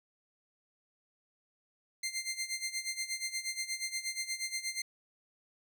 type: tone with tremolo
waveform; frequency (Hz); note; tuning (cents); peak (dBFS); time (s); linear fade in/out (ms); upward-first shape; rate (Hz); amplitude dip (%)
15% pulse; 2093; C7; 0; -26; 2.03-4.82; 5; sine; 8.4; 80
effects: none